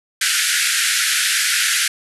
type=band-pass noise; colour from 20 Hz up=pink; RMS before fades=-18 dBFS; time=0.21-1.88 s; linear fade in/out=5 ms; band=1400 to 12000 Hz; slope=96 dB/octave; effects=none